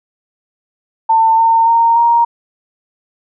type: tone with pitch steps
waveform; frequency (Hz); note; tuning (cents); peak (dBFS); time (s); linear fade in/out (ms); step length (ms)
sine; 897 / 910 / 923.3 / 936.7; A5 / A#5 / A#5 / A#5; +33 / -42 / -17 / +8; -7; 1.09-2.25; 10; 290
effects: none